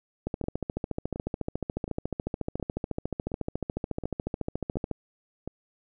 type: two click trains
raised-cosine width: 2 ms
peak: -21 / -16 dBFS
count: 8 / 66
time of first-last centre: 0.44-5.476 / 0.27-4.913 s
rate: 1.39 / 14 Hz
effects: none